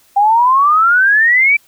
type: exponential sweep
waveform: sine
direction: up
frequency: 790 to 2349 Hz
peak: -7 dBFS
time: 0.16-1.57 s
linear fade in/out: 10 ms
effects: white hiss -51 dBFS RMS until 1.67 s